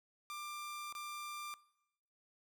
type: tone with dropouts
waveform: sawtooth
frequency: 1188 Hz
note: D6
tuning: 20 cents sharp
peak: -39 dBFS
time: 0.3-1.54 s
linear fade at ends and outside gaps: 0 ms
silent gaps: 0.925-0.951 s
effects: noise-tail reverb RT60 0.9 s tail -22 dB re dry